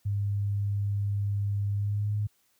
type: tone with pitch glide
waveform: sine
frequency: 101.2 to 104.47 Hz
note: G#2 to G#2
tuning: -44 to +11 cents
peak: -25 dBFS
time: 0.05-2.27 s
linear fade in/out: 10 ms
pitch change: +55 cents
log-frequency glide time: 1.73-2.14 s
effects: white hiss -69 dBFS RMS until 2.59 s + high-pass 60 Hz 12 dB/octave